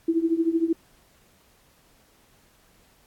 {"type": "tone with tremolo", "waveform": "sine", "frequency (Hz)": 329.6, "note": "E4", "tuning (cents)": 0, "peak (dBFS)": -16, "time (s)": [0.08, 0.73], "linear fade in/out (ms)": 5, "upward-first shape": "triangle", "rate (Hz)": 13, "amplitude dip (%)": 90, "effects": ["pink hiss -60 dBFS RMS until 3.06 s", "AAC 64 kbps"]}